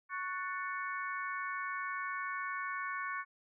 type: harmonic tone with a mistuned harmonic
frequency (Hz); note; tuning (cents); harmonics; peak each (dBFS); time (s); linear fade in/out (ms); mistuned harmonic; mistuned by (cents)
370; F#4; 0; 3 / 4 / 5 / 6; -39 / -41 / -43 / -45; 0.09-3.25; 50; 5; -73
effects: none